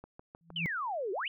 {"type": "click train", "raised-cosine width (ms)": 1, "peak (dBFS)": -33, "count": 5, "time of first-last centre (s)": [0.04, 0.658], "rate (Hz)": 6.47}
{"type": "tone with exponential growth", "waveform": "sine", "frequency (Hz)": 166.8, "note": "E3", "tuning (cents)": 21, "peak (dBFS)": -29, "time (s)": [0.41, 0.66], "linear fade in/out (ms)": 0, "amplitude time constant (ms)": 54}
{"type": "exponential two-way sweep", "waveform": "sine", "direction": "down then up", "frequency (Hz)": [3136, 360.6, 3136], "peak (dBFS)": -32, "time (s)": [0.56, 1.28], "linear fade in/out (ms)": 2, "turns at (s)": 1.12}
{"effects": []}